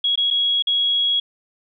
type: tone with dropouts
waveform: sine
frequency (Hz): 3322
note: G#7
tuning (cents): 0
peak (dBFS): -16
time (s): 0.04-1.2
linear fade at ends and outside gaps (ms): 5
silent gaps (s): 0.157-0.175 / 0.304-0.309 / 0.624-0.67
effects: none